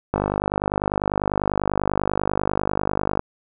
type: click train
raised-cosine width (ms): 1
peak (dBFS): -6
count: 154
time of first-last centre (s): 0.14-3.194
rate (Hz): 50.1
effects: none